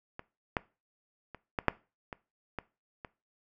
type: clicks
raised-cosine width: 0.5 ms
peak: -25 / -13 / -28 / -15 / -7 / -24 / -20 / -26 dBFS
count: 8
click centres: 0.194 / 0.568 / 1.347 / 1.588 / 1.683 / 2.128 / 2.587 / 3.048 s
effects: noise-tail reverb RT60 0.3 s tail -20 dB re dry